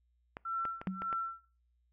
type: clicks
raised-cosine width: 0.5 ms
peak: -26 dBFS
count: 6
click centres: 0.369 / 0.653 / 0.815 / 0.872 / 1.02 / 1.128 s
type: tone with tremolo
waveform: sine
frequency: 1347 Hz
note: E6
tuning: 37 cents sharp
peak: -32 dBFS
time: 0.45-1.45 s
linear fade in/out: 5 ms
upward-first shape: sine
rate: 1.8 Hz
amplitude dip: 100%
type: tone with exponential decay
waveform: sine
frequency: 187.6 Hz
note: F#3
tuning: 24 cents sharp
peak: -30 dBFS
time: 0.87-1.16 s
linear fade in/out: 2 ms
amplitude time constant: 62 ms
effects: noise-tail reverb RT60 0.5 s tail -25 dB re dry + added 60 Hz sine -70 dBFS peak until 1.92 s